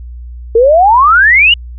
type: exponential sweep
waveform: sine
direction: up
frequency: 440 to 2965 Hz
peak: -3 dBFS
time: 0.55-1.54 s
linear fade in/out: 5 ms
effects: added 60 Hz sine -24 dBFS peak until 1.78 s